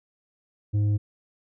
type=tone with tanh clipping; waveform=triangle; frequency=103.83 Hz; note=G#2; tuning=in tune; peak=-21 dBFS; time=0.73-0.98 s; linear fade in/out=20 ms; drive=10 dB; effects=none